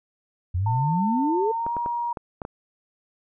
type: exponential sweep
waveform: sine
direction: up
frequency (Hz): 84.7 to 459.6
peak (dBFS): -21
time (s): 0.54-1.52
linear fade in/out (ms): 10
type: tone with pitch glide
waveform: sine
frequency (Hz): 899 to 948.6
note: A5 to A#5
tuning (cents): +37 to +30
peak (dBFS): -24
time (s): 0.66-2.13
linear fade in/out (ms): 5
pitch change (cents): +93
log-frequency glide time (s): 1.48-1.75
type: clicks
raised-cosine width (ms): 1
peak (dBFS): -18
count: 6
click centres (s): 1.665 / 1.767 / 1.861 / 2.172 / 2.418 / 2.451
effects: none